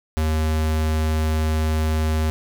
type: tone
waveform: square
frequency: 78.3 Hz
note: D#2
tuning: 11 cents sharp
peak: -19 dBFS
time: 0.17-2.3 s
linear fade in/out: 0 ms
effects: none